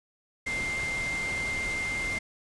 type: tone in noise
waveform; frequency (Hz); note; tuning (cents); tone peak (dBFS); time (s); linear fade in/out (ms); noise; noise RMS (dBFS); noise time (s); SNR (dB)
sine; 2098; C7; +4; -29; 0.46-2.19; 10; pink; -37; 0.46-2.19; +5
effects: resampled to 22050 Hz